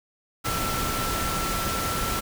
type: tone in noise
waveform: sine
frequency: 1339 Hz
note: E6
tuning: 27 cents sharp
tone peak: -30 dBFS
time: 0.44-2.21 s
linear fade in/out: 20 ms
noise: pink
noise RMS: -28 dBFS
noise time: 0.44-2.21 s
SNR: -5 dB
effects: none